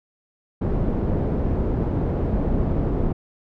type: low-pass noise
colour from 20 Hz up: pink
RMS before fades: -22 dBFS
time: 0.61-3.13 s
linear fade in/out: 10 ms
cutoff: 460 Hz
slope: 12 dB/octave
effects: none